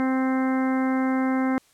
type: harmonic tone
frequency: 261.6 Hz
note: C4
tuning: in tune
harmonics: 1 / 2 / 3 / 4 / 5 / 6 / 7 / 8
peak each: -21 / -32 / -32 / -35 / -37 / -37 / -41 / -38 dBFS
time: 0-1.58 s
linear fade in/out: 0 ms
effects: white hiss -60 dBFS RMS until 1.73 s + low-pass 11000 Hz 12 dB/octave